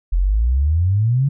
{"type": "exponential sweep", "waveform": "sine", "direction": "up", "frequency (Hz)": [41.41, 143.9], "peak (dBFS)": -13, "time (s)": [0.12, 1.29], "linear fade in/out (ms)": 10, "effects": []}